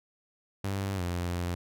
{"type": "tone with pitch glide", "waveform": "sawtooth", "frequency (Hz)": [98, 87.81], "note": ["G2", "F2"], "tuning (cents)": [0, 10], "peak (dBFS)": -26, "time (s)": [0.64, 1.55], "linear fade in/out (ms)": 5, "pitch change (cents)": -190, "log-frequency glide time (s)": [0.95, 1.02], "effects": []}